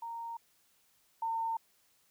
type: tone pair in turn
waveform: sine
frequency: 926 / 907.5 Hz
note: A#5 / A#5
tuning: -12 / -47 cents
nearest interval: unison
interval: 35 cents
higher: first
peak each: -38 / -31 dBFS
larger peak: second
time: 0.02-0.37 / 1.22-1.57 s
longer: neither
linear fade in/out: 5 ms
effects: white hiss -70 dBFS RMS until 2.1 s